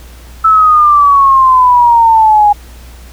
sine exponential sweep, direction down, 1318.5 to 820 Hz, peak -3 dBFS, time 0.44-2.53 s, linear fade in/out 10 ms, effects added 60 Hz sine -31 dBFS peak until 3.12 s + pink hiss -39 dBFS RMS until 3.12 s

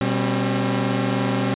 sawtooth tone cluster, 123 / 196.4 / 268.8 Hz, B2 / G3 / C4, -7 / +4 / +47 cents, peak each -20 dBFS, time 0.01-1.54 s, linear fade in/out 0 ms, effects resampled to 8000 Hz

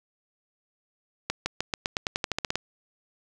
accelerating click train, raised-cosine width 0.2 ms, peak -9 dBFS, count 14, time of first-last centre 1.3-2.556 s, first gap 160 ms, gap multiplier 0.91, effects none

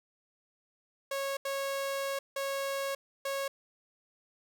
sawtooth tone bursts at uneven times, 550 Hz, C#5, 14 cents flat, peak -28 dBFS, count 4, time 1.11-1.37 / 1.45-2.19 / 2.36-2.95 / 3.25-3.48 s, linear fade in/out 5 ms, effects none

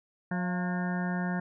harmonic tone with a mistuned harmonic, 180 Hz, F#3, 47 cents flat, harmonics 1 / 2 / 3 / 4 / 5 / 6 / 8 / 9 / 10, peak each -29 / -43 / -45 / -40 / -43 / -47 / -42 / -41 / -43 dBFS, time 0.31-1.4 s, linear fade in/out 5 ms, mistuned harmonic 4, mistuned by -53 cents, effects none

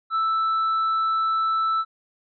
triangle tone, 1320 Hz, E6, 2 cents sharp, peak -18 dBFS, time 0.1-1.85 s, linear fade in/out 50 ms, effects resampled to 11025 Hz

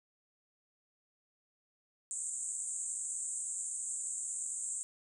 white band-pass noise, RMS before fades -39 dBFS, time 2.11-4.83 s, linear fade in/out 0 ms, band 7100 to 8700 Hz, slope 96 dB/octave, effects none

